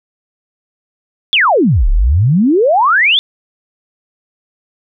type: exponential two-way sweep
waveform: sine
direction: down then up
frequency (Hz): 3613 to 32.1 to 3613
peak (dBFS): -7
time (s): 1.33-3.19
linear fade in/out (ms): 0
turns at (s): 1.89
effects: none